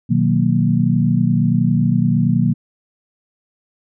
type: chord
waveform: sine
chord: B major seventh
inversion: none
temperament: equal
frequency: 123.47 / 155.56 / 185 / 233.1 Hz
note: B2 / D#3 / F#3 / A#3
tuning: 0 / 0 / 0 / 0 cents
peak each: -18 dBFS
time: 0.09-2.54 s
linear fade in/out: 20 ms
effects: none